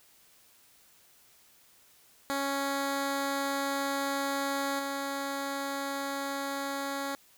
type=tone with level steps; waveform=10% pulse; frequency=277.2 Hz; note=C#4; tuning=in tune; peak=-21 / -24 dBFS; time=2.3-7.15 s; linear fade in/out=0 ms; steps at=4.79 s; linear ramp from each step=5 ms; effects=white hiss -61 dBFS RMS until 7.37 s